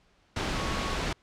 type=tone in noise; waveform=sine; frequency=1108.7 Hz; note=C#6; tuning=in tune; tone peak=-38 dBFS; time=0.55-0.96 s; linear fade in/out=5 ms; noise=pink; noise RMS=-30 dBFS; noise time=0.36-1.13 s; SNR=-11 dB; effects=pink hiss -65 dBFS RMS until 1.22 s + low-pass 5000 Hz 12 dB/octave